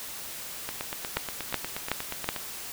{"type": "two click trains", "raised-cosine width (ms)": 0.3, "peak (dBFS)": [-9, -16], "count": [4, 15], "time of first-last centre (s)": [[1.17, 2.289], [0.69, 2.363]], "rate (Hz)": [2.68, 8.37], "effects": ["white hiss -39 dBFS RMS until 2.72 s"]}